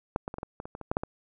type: clicks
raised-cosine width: 1 ms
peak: -12 / -19 / -23 / -22 / -20 / -23 / -25 / -25 / -25 / -13 / -11 / -18 dBFS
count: 12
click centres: 0.161 / 0.279 / 0.341 / 0.384 / 0.431 / 0.601 / 0.655 / 0.751 / 0.813 / 0.915 / 0.969 / 1.035 s
effects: none